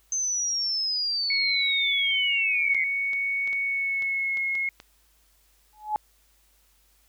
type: linear sweep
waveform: sine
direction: down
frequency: 6272 to 2031 Hz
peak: -24 dBFS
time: 0.12-2.84 s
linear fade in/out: 2 ms
type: tone with pitch glide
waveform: sine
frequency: 2224 to 2166 Hz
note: C#7 to C#7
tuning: +5 to -41 cents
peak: -24 dBFS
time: 1.3-4.69 s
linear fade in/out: 2 ms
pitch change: -46 cents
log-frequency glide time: 3.63-4.42 s
type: clicks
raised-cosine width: 0.2 ms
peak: -25 dBFS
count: 8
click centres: 2.746 / 3.133 / 3.475 / 3.53 / 4.023 / 4.372 / 4.553 / 4.801 s
type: tone with exponential growth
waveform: sine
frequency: 850 Hz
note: G#5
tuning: 40 cents sharp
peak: -19 dBFS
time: 5.73-5.96 s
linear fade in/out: 0 ms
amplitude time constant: 48 ms
effects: added 50 Hz sine -64 dBFS peak until 7.08 s + white hiss -64 dBFS RMS until 7.08 s

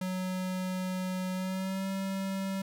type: tone with pitch glide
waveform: square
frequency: 185 to 193.19 Hz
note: F#3 to G3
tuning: 0 to -25 cents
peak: -32 dBFS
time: 0.01-2.62 s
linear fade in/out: 5 ms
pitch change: +75 cents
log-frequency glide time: 1.34-1.87 s
effects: none

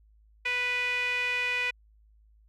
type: tone with band-pass filter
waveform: sawtooth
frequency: 493.9 Hz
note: B4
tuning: in tune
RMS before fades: -29 dBFS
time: 0.45-1.71 s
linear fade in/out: 10 ms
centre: 2300 Hz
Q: 8.9
effects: added 53 Hz sine -57 dBFS peak until 2.48 s

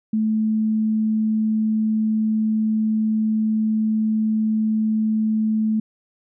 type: tone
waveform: sine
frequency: 217.8 Hz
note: A3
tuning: 17 cents flat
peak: -17 dBFS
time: 0.13-5.8 s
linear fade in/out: 5 ms
effects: none

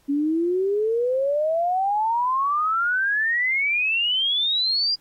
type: exponential sweep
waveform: sine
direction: up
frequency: 277.2 to 4886 Hz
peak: -19 dBFS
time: 0.08-4.96 s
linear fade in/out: 20 ms
effects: pink hiss -61 dBFS RMS until 5 s + AAC 48 kbps

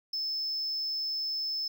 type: tone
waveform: triangle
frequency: 5250 Hz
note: E8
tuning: 8 cents flat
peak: -29 dBFS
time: 0.13-1.68 s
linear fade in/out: 5 ms
effects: none

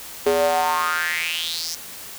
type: tone with high-pass filter sweep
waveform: square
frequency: 82.41 Hz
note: E2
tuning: in tune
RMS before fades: -22 dBFS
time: 0.26-1.75 s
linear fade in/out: 5 ms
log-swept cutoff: 420 to 5800 Hz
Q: 5.4
effects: white hiss -37 dBFS RMS until 2.18 s

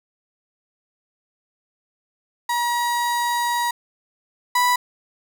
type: tone pair in turn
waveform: 35% pulse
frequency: 956 / 985.2 Hz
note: A#5 / B5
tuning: +43 / -5 cents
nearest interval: minor second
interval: 52 cents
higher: second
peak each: -18 / -14 dBFS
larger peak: second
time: 2.49-3.71 / 4.55-4.76 s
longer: first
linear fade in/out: 5 ms
effects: none

